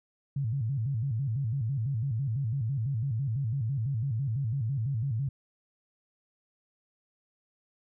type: tone with vibrato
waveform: sine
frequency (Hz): 124.2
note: B2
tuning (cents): +10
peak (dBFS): -27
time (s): 0.36-5.29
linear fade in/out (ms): 5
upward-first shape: square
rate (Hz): 6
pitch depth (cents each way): 200
effects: none